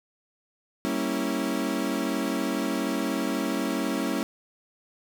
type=chord; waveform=35% pulse; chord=G diminished seventh; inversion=none; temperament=equal; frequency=196 / 233.1 / 277.2 / 329.6 Hz; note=G3 / Bb3 / Db4 / Fb4; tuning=0 / 0 / 0 / 0 cents; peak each=-31 / -30 / -28 / -30 dBFS; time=0.85-4.23 s; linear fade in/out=0 ms; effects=none